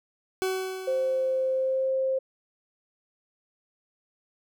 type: tone with exponential decay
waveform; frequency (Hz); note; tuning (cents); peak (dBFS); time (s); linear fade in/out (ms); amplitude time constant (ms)
40% pulse; 376.7; F#4; +31; -23; 0.42-1.9; 0; 320
type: tone with pitch glide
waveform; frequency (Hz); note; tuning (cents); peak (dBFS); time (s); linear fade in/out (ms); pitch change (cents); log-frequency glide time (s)
sine; 523.3 to 528.2; C5 to C5; 0 to +16; -23; 0.87-2.19; 10; +16; 1.53-1.85
effects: none